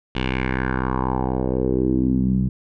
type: tone with low-pass filter sweep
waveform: 10% pulse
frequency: 64.2 Hz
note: C2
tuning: 32 cents flat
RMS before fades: -21 dBFS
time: 0.15-2.49 s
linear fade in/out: 5 ms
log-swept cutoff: 3100 to 160 Hz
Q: 3.4
effects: none